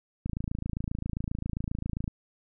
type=click train; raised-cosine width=5 ms; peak=-19 dBFS; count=51; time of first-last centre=0.26-2.078 s; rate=27.5 Hz; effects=none